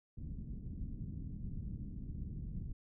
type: low-pass noise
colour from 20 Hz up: pink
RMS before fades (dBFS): -43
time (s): 0.17-2.73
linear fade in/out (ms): 10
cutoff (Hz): 230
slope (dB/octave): 24
effects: none